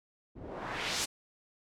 white noise with low-pass filter sweep, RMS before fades -37 dBFS, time 0.35-1.06 s, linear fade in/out 20 ms, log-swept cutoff 260 to 8500 Hz, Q 1.1, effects none

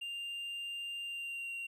triangle tone with pitch glide, 2794 to 2759 Hz, F7 to F7, 0 to -22 cents, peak -37 dBFS, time 0.01-1.67 s, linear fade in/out 10 ms, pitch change -22 cents, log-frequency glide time 1.03-1.51 s, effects none

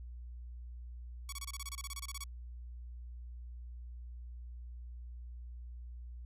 5% pulse tone bursts, 1122 Hz, C#6, 21 cents sharp, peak -29 dBFS, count 16, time 1.29-2.239 s, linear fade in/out 2 ms, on 34 ms, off 27 ms, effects added 60 Hz sine -44 dBFS peak until 6.25 s + resampled to 32000 Hz

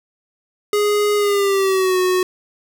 square tone with pitch glide, 414.9 to 367.5 Hz, G#4 to F#4, -2 to -12 cents, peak -15 dBFS, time 0.73-2.23 s, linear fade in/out 2 ms, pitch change -210 cents, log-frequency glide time 1.16-1.99 s, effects 8-bit

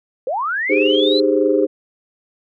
sine linear sweep, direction up, 470 to 4134 Hz, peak -18 dBFS, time 0.27-1.2 s, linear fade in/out 2 ms
sine chord, Ab major seventh, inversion second, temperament equal with one note detuned, 306.3 / 392 / 415.3 / 523.3 Hz, Eb4 / G4 / Ab4 / C5, -27 / 0 / 0 / 0 cents, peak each -18 dBFS, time 0.69-1.67 s, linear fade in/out 20 ms
effects tanh soft clip ceiling 0 dBFS

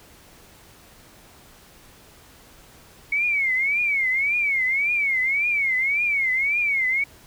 sine tone with vibrato, 2217 Hz, C#7, in tune, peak -19 dBFS, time 3.12-7.04 s, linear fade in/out 5 ms, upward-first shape triangle, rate 1.8 Hz, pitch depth 180 cents each way, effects pink hiss -50 dBFS RMS until 7.26 s

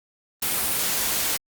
white noise, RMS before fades -24 dBFS, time 0.42-1.37 s, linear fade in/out 5 ms, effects Opus 32 kbps

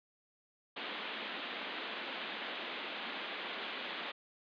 white band-pass noise, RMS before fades -42 dBFS, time 0.76-4.12 s, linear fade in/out 10 ms, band 200 to 3700 Hz, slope 48 dB/octave, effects resampled to 11025 Hz

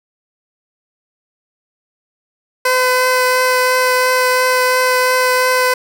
15% pulse tone with vibrato, 508 Hz, B4, 49 cents sharp, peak -5 dBFS, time 2.65-5.74 s, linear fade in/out 5 ms, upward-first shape triangle, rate 2.9 Hz, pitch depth 10 cents each way, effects none

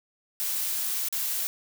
blue noise with dropouts, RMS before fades -29 dBFS, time 0.4-1.47 s, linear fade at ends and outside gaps 0 ms, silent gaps 1.086-1.126 s, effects none

